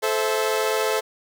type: chord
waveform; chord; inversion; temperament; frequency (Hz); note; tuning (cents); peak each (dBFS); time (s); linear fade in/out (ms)
sawtooth; A minor; none; equal with one note detuned; 434.7 / 523.3 / 659.3; A4 / C5 / E5; -21 / 0 / 0; -19 / -22 / -24; 0.02-1.01; 20
effects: none